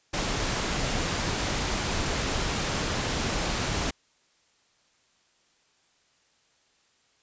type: noise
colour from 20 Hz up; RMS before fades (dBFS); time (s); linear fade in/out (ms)
pink; -28; 0.13-3.91; 10
effects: white hiss -66 dBFS RMS until 7.22 s + resampled to 16000 Hz